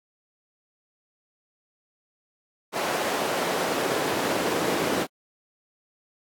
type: noise with high-pass filter sweep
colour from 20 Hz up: brown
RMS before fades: -26 dBFS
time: 2.72-5.07 s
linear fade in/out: 50 ms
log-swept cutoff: 560 to 340 Hz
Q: 0.99
effects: high-pass 100 Hz 12 dB/octave + AAC 64 kbps